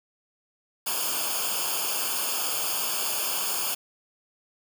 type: noise with comb filter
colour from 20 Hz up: white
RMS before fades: -28 dBFS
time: 0.86-3.75 s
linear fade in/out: 10 ms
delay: 0.51 ms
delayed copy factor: -1
effects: none